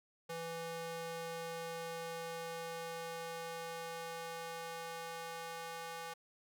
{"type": "tone with high-pass filter sweep", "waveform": "square", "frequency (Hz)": 165.9, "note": "E3", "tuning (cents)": 11, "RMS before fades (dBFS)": -44, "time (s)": [0.29, 6.14], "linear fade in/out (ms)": 10, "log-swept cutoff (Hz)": [400, 730], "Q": 1.2, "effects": []}